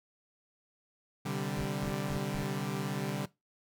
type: chord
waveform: sawtooth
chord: C suspended second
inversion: none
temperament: equal with one note detuned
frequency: 129.46 / 146.83 / 196 Hz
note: C3 / D3 / G3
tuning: -18 / 0 / 0 cents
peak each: -35 / -32 / -33 dBFS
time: 1.25-3.26 s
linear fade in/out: 10 ms
type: noise bursts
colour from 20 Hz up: brown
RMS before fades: -41 dBFS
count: 4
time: 1.57-2.432 s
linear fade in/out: 0 ms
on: 88 ms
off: 170 ms
effects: noise-tail reverb RT60 0.2 s tail -19 dB re dry